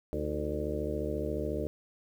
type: harmonic tone with a mistuned harmonic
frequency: 74.2 Hz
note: D2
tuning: 18 cents sharp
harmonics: 1 / 2 / 3 / 4 / 5 / 6 / 7 / 8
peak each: -37 / -41 / -41 / -38 / -40 / -37 / -41 / -39 dBFS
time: 0.13-1.67 s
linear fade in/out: 0 ms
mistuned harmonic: 4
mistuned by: +86 cents
effects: 10-bit